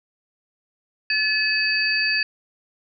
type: tone cluster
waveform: sine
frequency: 1724 / 2564 / 4594 Hz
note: A6 / E7 / D8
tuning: -36 / -49 / -39 cents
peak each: -23 dBFS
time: 1.1-2.23 s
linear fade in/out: 2 ms
effects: none